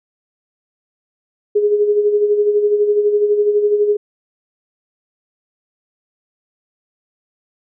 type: tone with tremolo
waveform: sine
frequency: 415.3 Hz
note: G#4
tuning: in tune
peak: -9 dBFS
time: 1.55-3.97 s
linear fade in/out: 10 ms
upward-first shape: sine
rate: 12 Hz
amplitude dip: 55%
effects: none